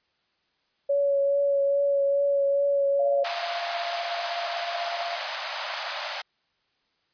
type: tone with vibrato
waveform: sine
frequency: 561 Hz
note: C#5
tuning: 21 cents sharp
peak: -20 dBFS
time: 0.89-3.24 s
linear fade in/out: 10 ms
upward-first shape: triangle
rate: 2.4 Hz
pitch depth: 17 cents each way
type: tone with tremolo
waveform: sine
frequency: 690 Hz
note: F5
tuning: 21 cents flat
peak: -28 dBFS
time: 2.99-5.16 s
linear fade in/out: 5 ms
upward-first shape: sine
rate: 16 Hz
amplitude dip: 45%
type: high-pass noise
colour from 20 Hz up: pink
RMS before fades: -31 dBFS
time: 3.24-6.22 s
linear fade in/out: 10 ms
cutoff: 570 Hz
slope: 96 dB/octave
effects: white hiss -71 dBFS RMS until 7.13 s + resampled to 11025 Hz